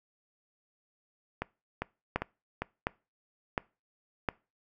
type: two click trains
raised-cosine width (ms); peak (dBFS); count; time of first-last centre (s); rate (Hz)
0.5; -17 / -13; 4 / 4; 1.42-2.62 / 2.16-4.288; 2.5 / 1.41
effects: noise-tail reverb RT60 0.3 s tail -23 dB re dry